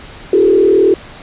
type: tone with frequency modulation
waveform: sine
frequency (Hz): 389.8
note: G4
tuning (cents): -10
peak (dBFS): -6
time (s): 0.33-0.94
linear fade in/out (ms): 2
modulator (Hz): 39.1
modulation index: 1.3
effects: pink hiss -34 dBFS RMS until 1.22 s + resampled to 8000 Hz